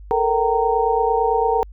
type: tone cluster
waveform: sine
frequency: 441.9 / 470.8 / 771 / 924 Hz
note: A4 / A#4 / G5 / A#5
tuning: +7 / +17 / -29 / -16 cents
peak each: -21 dBFS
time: 0.11-1.63 s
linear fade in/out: 0 ms
effects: added 50 Hz sine -36 dBFS peak until 1.72 s